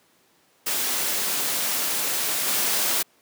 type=noise with level steps; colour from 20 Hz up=white; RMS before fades=-25 / -23 dBFS; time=0.66-3.03 s; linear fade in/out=10 ms; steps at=2.47 s; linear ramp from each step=10 ms; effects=pink hiss -61 dBFS RMS until 3.21 s + high-pass 200 Hz 12 dB/octave